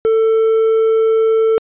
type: tone with hard clipping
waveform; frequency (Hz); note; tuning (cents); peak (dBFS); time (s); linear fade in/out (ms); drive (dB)
sine; 445.2; A4; +20; -11; 0.05-1.58; 0; 3
effects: resampled to 8000 Hz